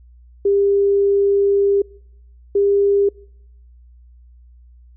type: tone pair in turn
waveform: sine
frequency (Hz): 399.7 / 401.2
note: G4 / G4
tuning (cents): +34 / +40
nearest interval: unison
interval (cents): 6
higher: second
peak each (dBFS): -12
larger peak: neither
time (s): 0.45-1.82 / 2.55-3.09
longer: first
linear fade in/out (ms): 5
effects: noise-tail reverb RT60 0.8 s tail -26 dB re dry + added 60 Hz sine -43 dBFS peak until 4.96 s